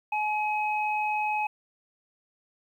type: tone pair together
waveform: sine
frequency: 848.3 / 2542 Hz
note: G#5 / D#7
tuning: +36 / +36 cents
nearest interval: octave + perfect fifth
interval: 1900 cents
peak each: -26 / -31 dBFS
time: 0.12-1.47 s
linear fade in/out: 5 ms
effects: 10-bit